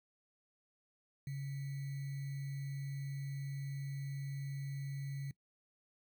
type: tone with sample-and-hold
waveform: sine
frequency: 138.59 Hz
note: C#3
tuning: in tune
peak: -38 dBFS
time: 1.27-5.31 s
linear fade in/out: 2 ms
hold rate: 2100 Hz
effects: noise-tail reverb RT60 0.1 s tail -21 dB re dry